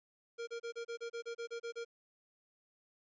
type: tone bursts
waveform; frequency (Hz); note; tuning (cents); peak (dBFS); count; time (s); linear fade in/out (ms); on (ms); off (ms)
square; 466.8; A#4; +2; -40; 12; 0.38-1.849; 20; 94; 31
effects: resampled to 16000 Hz + 12-bit